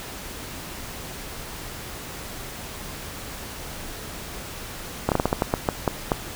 slowing click train, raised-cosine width 1 ms, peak -5 dBFS, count 11, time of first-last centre 5.09-6.118 s, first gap 28 ms, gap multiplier 1.27, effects pink hiss -36 dBFS RMS until 6.35 s

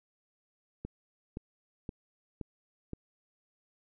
click train, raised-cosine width 3 ms, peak -25 dBFS, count 5, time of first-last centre 0.85-2.933 s, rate 1.92 Hz, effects none

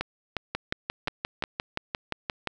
two click trains, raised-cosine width 0.3 ms, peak -12 / -12 dBFS, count 12 / 5, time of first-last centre 0.55-2.473 / 0.01-1.439 s, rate 5.72 / 2.8 Hz, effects none

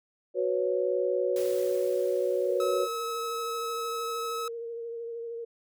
sine chord, F# suspended fourth, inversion none, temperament equal, 370 / 493.9 / 554.4 Hz, F#4 / B4 / C#5, 0 / 0 / 0 cents, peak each -29 dBFS, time 0.34-2.88 s, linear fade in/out 50 ms
white noise with exponential decay, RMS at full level -42 dBFS, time 1.36-4.31 s, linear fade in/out 2 ms, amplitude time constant 640 ms
sine tone with vibrato, 464.8 Hz, A#4, 5 cents flat, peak -34 dBFS, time 2.46-5.45 s, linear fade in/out 10 ms, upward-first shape sine, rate 13 Hz, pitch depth 22 cents each way
45% pulse tone, 1290 Hz, E6, 38 cents flat, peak -32 dBFS, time 2.6-4.48 s, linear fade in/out 2 ms
effects none

